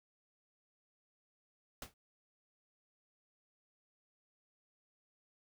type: noise with exponential decay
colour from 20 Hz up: pink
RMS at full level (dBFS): -41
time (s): 1.82-1.94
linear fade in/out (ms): 2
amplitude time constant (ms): 25
effects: none